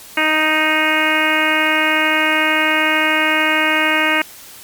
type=harmonic tone with a mistuned harmonic; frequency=311.1 Hz; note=D#4; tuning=in tune; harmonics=1 / 2 / 3 / 4 / 5 / 6 / 7 / 8 / 9; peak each=-22 / -23 / -23 / -23 / -20 / -21 / -19 / -21 / -23 dBFS; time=0.17-4.22 s; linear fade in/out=5 ms; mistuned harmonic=9; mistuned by=+24 cents; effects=white hiss -38 dBFS RMS until 4.63 s + MP3 96 kbps